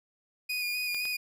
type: tone with vibrato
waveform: 30% pulse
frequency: 2456 Hz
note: D#7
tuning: 23 cents flat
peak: -27 dBFS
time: 0.49-1.17 s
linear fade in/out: 10 ms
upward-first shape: square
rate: 3.9 Hz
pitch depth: 19 cents each way
type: clicks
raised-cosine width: 0.2 ms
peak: -25 / -25 dBFS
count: 2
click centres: 0.946 / 1.054 s
effects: none